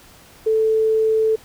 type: tone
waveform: sine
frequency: 440 Hz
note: A4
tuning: in tune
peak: -14 dBFS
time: 0.46-1.36 s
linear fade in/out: 10 ms
effects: pink hiss -47 dBFS RMS until 1.44 s